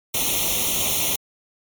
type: noise with comb filter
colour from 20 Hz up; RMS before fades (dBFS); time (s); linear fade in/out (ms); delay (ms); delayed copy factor
white; -22; 0.14-1.16; 5; 0.31; +0.95
effects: MP3 96 kbps